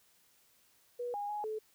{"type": "tone with pitch steps", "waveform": "sine", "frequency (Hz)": [485.8, 818, 835, 433.3], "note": ["B4", "G#5", "G#5", "A4"], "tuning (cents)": [-29, -26, 9, -27], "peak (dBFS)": -35, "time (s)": [0.99, 1.59], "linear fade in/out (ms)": 10, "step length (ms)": 150, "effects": ["white hiss -68 dBFS RMS until 1.74 s"]}